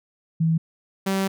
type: tone pair in turn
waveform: sine / sawtooth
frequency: 162.5 / 193.25 Hz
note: E3 / G3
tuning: -24 / -24 cents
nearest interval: minor third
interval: 300 cents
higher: second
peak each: -17 / -17 dBFS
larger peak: neither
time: 0.4-0.58 / 1.06-1.28 s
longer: second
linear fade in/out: 10 ms
effects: none